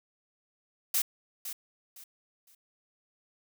blue noise with echo, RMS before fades -27 dBFS, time 0.94-1.02 s, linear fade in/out 5 ms, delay 510 ms, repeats 3, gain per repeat -11 dB, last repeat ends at 2.55 s, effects none

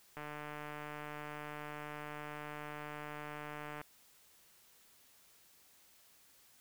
click train, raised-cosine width 0.5 ms, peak -30 dBFS, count 544, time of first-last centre 0.17-3.814 s, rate 149 Hz, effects white hiss -65 dBFS RMS until 6.6 s

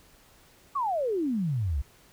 sine exponential sweep, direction down, 1174.7 to 61.74 Hz, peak -25 dBFS, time 0.75-1.82 s, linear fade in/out 10 ms, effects pink hiss -58 dBFS RMS until 2.12 s

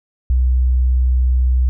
sine tone, 63 Hz, B1, 35 cents sharp, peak -11 dBFS, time 0.3-1.69 s, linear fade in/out 0 ms, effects none

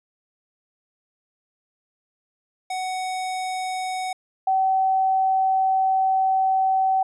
square / sine tone pair in turn, 745 / 763.3 Hz, F#5 / G5, +12 / -46 cents, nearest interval unison, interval 42 cents, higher second, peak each -26 / -17 dBFS, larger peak second, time 2.7-4.13 / 4.47-7.03 s, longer second, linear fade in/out 5 ms, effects resampled to 24000 Hz

